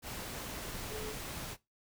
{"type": "tone in noise", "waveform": "sine", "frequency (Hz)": 431.1, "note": "A4", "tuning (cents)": -35, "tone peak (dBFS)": -41, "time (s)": [0.89, 1.15], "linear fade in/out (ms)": 50, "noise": "pink", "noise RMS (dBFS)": -42, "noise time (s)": [0.02, 1.57], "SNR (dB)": -2, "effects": ["noise-tail reverb RT60 0.2 s tail -19 dB re dry"]}